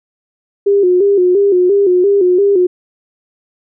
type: tone with vibrato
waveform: sine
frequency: 380.7 Hz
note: F#4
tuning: 49 cents sharp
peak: -7 dBFS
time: 0.66-2.67 s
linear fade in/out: 10 ms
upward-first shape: square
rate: 2.9 Hz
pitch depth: 92 cents each way
effects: none